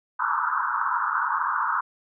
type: band-pass noise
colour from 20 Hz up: white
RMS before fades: -25 dBFS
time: 0.19-1.81 s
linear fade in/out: 10 ms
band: 900 to 1500 Hz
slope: 96 dB/octave
effects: none